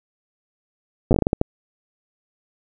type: slowing click train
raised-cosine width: 2 ms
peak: -3 dBFS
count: 10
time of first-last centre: 1.11-1.414 s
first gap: 8 ms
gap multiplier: 1.34
effects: none